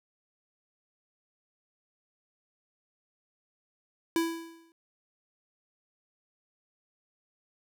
square tone with exponential decay, 331.2 Hz, E4, 8 cents sharp, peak -23 dBFS, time 4.16-4.72 s, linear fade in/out 1 ms, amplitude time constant 120 ms, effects none

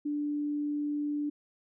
sine tone, 293.7 Hz, D4, in tune, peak -29 dBFS, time 0.05-1.3 s, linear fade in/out 10 ms, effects none

